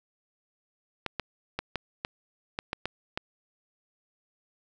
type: clicks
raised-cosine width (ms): 0.3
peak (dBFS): -14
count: 9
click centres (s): 1.063 / 1.197 / 1.59 / 1.757 / 2.049 / 2.589 / 2.731 / 2.856 / 3.175
effects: none